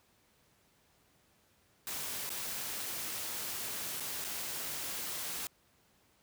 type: noise with dropouts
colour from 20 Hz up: white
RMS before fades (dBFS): -39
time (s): 1.87-5.47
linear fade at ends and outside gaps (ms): 1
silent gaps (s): 2.293-2.302 / 4-4.005 / 4.242-4.247
effects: pink hiss -69 dBFS RMS until 6.22 s + high-pass 60 Hz 12 dB/octave